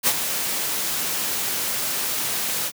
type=noise with ADSR envelope; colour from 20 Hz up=white; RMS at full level=-17 dBFS; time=0.03-2.72 s; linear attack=41 ms; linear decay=54 ms; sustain=-8 dB; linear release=55 ms; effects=high-pass 100 Hz 12 dB/octave